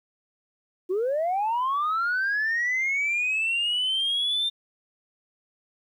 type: linear sweep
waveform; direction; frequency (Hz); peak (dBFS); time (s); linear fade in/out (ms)
sine; up; 349.2 to 3616; -21; 0.89-4.5; 20
effects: tanh soft clip ceiling -20 dBFS + 10-bit